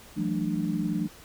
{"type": "tone cluster", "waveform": "sine", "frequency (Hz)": [168, 186.6, 218, 298.1], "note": ["E3", "F#3", "A3", "D4"], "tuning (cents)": [33, 15, -16, 26], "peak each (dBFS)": -31, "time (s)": [0.16, 1.08], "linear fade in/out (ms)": 20, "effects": ["pink hiss -50 dBFS RMS until 1.24 s"]}